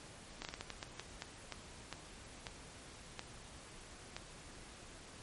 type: slowing click train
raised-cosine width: 0.2 ms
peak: -24 dBFS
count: 14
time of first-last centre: 0.42-4.165 s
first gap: 29 ms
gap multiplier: 1.34
effects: pink hiss -54 dBFS RMS until 5.22 s + MP3 48 kbps